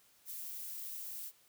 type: noise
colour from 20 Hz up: violet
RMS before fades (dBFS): -44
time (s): 0.25-1.32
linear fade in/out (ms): 50
effects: white hiss -67 dBFS RMS until 1.48 s